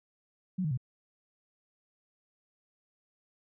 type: tone with pitch steps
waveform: sine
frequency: 185 / 152.89 / 126.36 Hz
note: F#3 / D#3 / B2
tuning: 0 / -30 / +40 cents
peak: -28 dBFS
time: 0.58-0.775 s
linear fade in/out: 10 ms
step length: 65 ms
effects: none